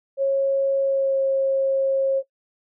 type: tone with pitch glide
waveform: sine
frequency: 546 to 540 Hz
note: C#5 to C#5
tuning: -26 to -45 cents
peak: -17 dBFS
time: 0.17-2.23 s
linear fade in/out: 50 ms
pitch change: -19 cents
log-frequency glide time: 0.81-1.2 s
effects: noise-tail reverb RT60 0.1 s tail -21 dB re dry